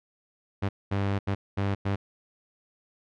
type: tone bursts at uneven times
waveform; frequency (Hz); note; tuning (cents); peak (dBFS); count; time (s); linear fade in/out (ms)
sawtooth; 99.3; G2; +23; -21; 5; 0.62-0.69 / 0.91-1.19 / 1.27-1.35 / 1.57-1.75 / 1.85-1.96; 10
effects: low-pass 3000 Hz 12 dB/octave